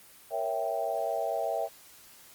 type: chord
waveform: sine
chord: A# diminished seventh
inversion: none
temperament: equal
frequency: 466.2 / 554.4 / 659.3 / 784 Hz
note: A#4 / C#5 / E5 / G5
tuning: 0 / 0 / 0 / 0 cents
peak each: -37 / -35 / -31 / -34 dBFS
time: 0.3-1.69 s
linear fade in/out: 50 ms
effects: white hiss -54 dBFS RMS until 2.34 s + Opus 24 kbps